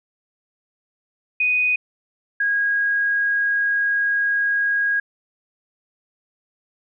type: tone pair in turn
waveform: sine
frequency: 2489 / 1640.2 Hz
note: D#7 / G#6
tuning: 0 / -22 cents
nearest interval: perfect fifth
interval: 722 cents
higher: first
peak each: -16 / -17 dBFS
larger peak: first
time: 1.4-1.76 / 2.4-5 s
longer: second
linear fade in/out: 5 ms
effects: none